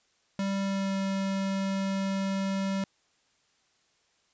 square tone with pitch glide, 196 to 194.2 Hz, G3 to G3, 0 to -16 cents, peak -28 dBFS, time 0.39-2.84 s, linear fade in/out 2 ms, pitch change -16 cents, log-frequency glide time 0.61-0.95 s, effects white hiss -69 dBFS RMS until 4.33 s + resampled to 16000 Hz

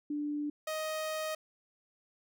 sine / sawtooth tone pair in turn, 294.5 / 625.6 Hz, D4 / D#5, +5 / +9 cents, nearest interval octave + minor second, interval 1304 cents, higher second, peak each -32 / -30 dBFS, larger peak second, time 0.1-0.5 / 0.67-1.35 s, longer second, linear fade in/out 5 ms, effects none

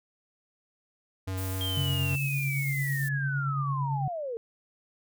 square tone with vibrato, 94.2 Hz, F#2, 32 cents sharp, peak -31 dBFS, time 1.27-2.16 s, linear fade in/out 10 ms, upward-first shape triangle, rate 7.7 Hz, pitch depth 16 cents each way
pink high-pass noise, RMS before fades -41 dBFS, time 1.37-3.09 s, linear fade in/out 10 ms, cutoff 11000 Hz, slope 12 dB/octave
sine linear sweep, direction down, 3214 to 440 Hz, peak -31 dBFS, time 1.61-4.37 s, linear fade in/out 0 ms
sine tone with tremolo, 138.59 Hz, C#3, in tune, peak -26 dBFS, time 1.77-4.08 s, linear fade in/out 2 ms, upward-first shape sine, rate 8.9 Hz, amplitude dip 35%
effects none

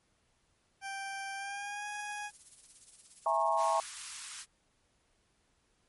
20% pulse tone with pitch glide, 784 to 830.1 Hz, G5 to G#5, 0 to -1 cents, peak -33 dBFS, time 0.81-2.31 s, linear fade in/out 50 ms, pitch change +99 cents, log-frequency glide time 1.34-1.86 s
violet noise with tremolo, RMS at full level -48 dBFS, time 1.87-4.32 s, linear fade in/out 20 ms, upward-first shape sine, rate 17 Hz, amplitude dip 65%
sine chord, A# half-diminished seventh, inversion second, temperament equal with one note detuned, 659.3 / 830.6 / 932.3 / 1088.4 Hz, E5 / G#5 / A#5 / C#6, 0 / 0 / 0 / -32 cents, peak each -32 dBFS, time 3.26-3.8 s, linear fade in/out 2 ms
white high-pass noise, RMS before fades -43 dBFS, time 3.56-4.46 s, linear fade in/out 50 ms, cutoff 970 Hz, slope 48 dB/octave
effects pink hiss -73 dBFS RMS until 5.88 s + MP3 48 kbps

